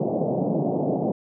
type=band-pass noise; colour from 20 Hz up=pink; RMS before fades=-24 dBFS; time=0-1.12 s; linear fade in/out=5 ms; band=140 to 740 Hz; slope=48 dB/octave; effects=none